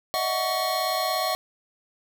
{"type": "tone cluster", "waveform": "square", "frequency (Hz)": [601, 638, 738, 1123, 4215], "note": ["D5", "D#5", "F#5", "C#6", "C8"], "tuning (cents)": [40, 43, -5, 22, 12], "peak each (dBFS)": [-37, -30, -29, -30, -32], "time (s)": [0.14, 1.35], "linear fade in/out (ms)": 0, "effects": []}